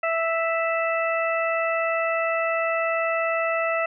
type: harmonic tone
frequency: 659.3 Hz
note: E5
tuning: in tune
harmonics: 1 / 2 / 3 / 4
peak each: -24 / -27 / -29 / -30 dBFS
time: 0.03-3.86 s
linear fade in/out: 5 ms
effects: none